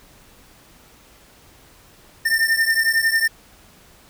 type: beating tone pair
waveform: square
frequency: 1800 / 1811 Hz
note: A6 / A6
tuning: +39 / +49 cents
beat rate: 11 Hz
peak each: -19 / -21 dBFS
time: 2.25-3.28 s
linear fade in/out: 10 ms
effects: pink hiss -50 dBFS RMS until 4.09 s